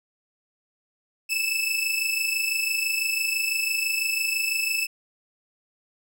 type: tone pair together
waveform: sawtooth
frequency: 2611 / 2637 Hz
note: E7 / E7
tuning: -17 / 0 cents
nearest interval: unison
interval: 17 cents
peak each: -23 dBFS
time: 1.29-4.87 s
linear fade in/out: 20 ms
effects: none